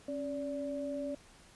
sine tone pair together, 273.2 / 578 Hz, C#4 / D5, -25 / -28 cents, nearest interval octave + minor second, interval 1297 cents, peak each -38 / -37 dBFS, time 0.08-1.15 s, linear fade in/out 5 ms, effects pink hiss -59 dBFS RMS until 1.55 s + resampled to 24000 Hz

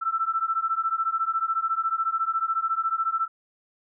sine beating tone pair, 1323 / 1337 Hz, E6 / E6, +6 / +24 cents, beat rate 14 Hz, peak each -26 dBFS, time 0.01-3.28 s, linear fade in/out 20 ms, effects none

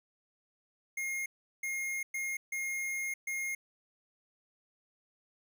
square tone bursts at uneven times, 2139 Hz, C7, 38 cents sharp, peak -34 dBFS, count 5, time 0.97-1.26 / 1.63-2.03 / 2.14-2.37 / 2.52-3.14 / 3.27-3.55 s, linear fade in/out 5 ms, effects none

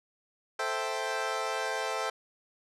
20% pulse chord, A minor seventh, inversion none, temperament equal, 440 / 523.3 / 659.3 / 784 Hz, A4 / C5 / E5 / G5, 0 / 0 / 0 / 0 cents, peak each -31 dBFS, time 0.59-2.1 s, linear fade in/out 5 ms, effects low-pass 8000 Hz 12 dB/octave

